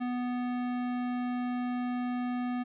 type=tone with hard clipping; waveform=sine; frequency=246.9 Hz; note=B3; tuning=in tune; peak=-32 dBFS; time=0-2.64 s; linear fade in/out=20 ms; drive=16 dB; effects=resampled to 11025 Hz